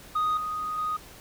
sine tone with level steps, 1244.5 Hz, D#6, in tune, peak -20 / -28 / -25 dBFS, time 0.15-0.97 s, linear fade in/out 10 ms, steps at 0.37 / 0.78 s, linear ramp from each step 2 ms, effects tanh soft clip ceiling -22 dBFS + pink hiss -48 dBFS RMS until 1.2 s

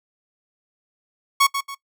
sawtooth tone with echo, 1108.7 Hz, C#6, in tune, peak -9 dBFS, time 1.4-1.47 s, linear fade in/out 10 ms, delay 140 ms, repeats 2, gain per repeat -9 dB, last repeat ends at 1.75 s, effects noise-tail reverb RT60 0.1 s tail -20 dB re dry

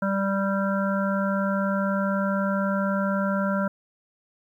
harmonic tone, 196 Hz, G3, in tune, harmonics 1 / 3 / 5 / 7 / 8, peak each -24 / -28 / -34 / -30 / -35 dBFS, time 0.02-3.68 s, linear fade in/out 5 ms, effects 10-bit

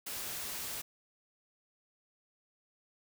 white noise, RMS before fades -40 dBFS, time 0.06-0.82 s, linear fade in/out 10 ms, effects none

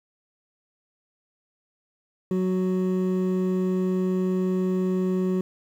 triangle tone pair together, 185 / 370.4 Hz, F#3 / F#4, 0 / +2 cents, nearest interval octave, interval 1202 cents, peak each -21 / -24 dBFS, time 2.31-5.41 s, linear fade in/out 2 ms, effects 9-bit

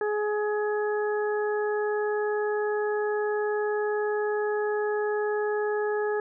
harmonic tone, 420.3 Hz, G#4, 21 cents sharp, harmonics 1 / 2 / 3 / 4, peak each -25 / -34 / -39 / -35 dBFS, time 0.01-6.2 s, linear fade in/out 2 ms, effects none

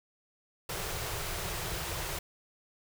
pink band-stop noise, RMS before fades -36 dBFS, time 0.69-2.19 s, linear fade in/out 5 ms, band 180 to 330 Hz, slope 96 dB/octave, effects none

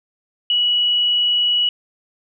sine tone, 2930 Hz, F#7, 18 cents flat, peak -14 dBFS, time 0.5-1.69 s, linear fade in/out 2 ms, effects none

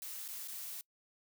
blue noise with dropouts, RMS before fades -44 dBFS, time 0.02-0.81 s, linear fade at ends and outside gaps 1 ms, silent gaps 0.28-0.286 / 0.476-0.482 s, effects noise-tail reverb RT60 0.1 s tail -24 dB re dry

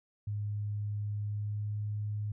sine tone with pitch glide, 103.83 to 104.79 Hz, G#2 to G#2, 0 to +16 cents, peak -32 dBFS, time 0.27-2.32 s, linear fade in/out 5 ms, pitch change +16 cents, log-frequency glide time 1.23-1.76 s, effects none

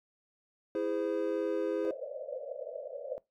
triangle chord, E augmented, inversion none, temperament just, 329.6 / 412 / 515 Hz, E4 / G#4 / B#4, 0 / -14 / -28 cents, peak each -32 dBFS, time 0.75-1.91 s, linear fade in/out 2 ms
pink band-pass noise, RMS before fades -40 dBFS, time 1.85-3.18 s, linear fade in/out 0 ms, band 500 to 620 Hz, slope 96 dB/octave
effects noise-tail reverb RT60 0.2 s tail -21 dB re dry + MP3 96 kbps

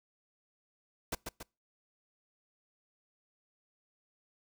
pink noise with echo, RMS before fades -35 dBFS, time 1.12-1.15 s, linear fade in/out 5 ms, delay 140 ms, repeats 2, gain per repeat -5 dB, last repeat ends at 1.43 s, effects noise-tail reverb RT60 0.3 s tail -26 dB re dry

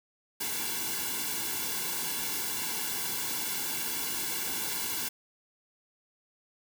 white noise with comb filter, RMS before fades -33 dBFS, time 0.4-5.09 s, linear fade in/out 10 ms, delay 1.6 ms, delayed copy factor -1, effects none

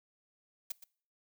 blue noise with echo, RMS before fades -37 dBFS, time 0.7-0.72 s, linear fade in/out 5 ms, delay 120 ms, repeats 1, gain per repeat -13 dB, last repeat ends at 0.84 s, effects noise-tail reverb RT60 0.5 s tail -22 dB re dry

